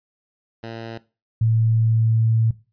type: tone pair in turn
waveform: 10% pulse / sine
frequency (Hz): 114 / 112.43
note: A#2 / A2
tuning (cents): -38 / +38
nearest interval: unison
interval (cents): 24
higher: first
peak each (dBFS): -23 / -15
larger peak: second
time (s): 0.63-0.98 / 1.41-2.51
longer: second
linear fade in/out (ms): 5
effects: noise-tail reverb RT60 0.3 s tail -18 dB re dry + resampled to 11025 Hz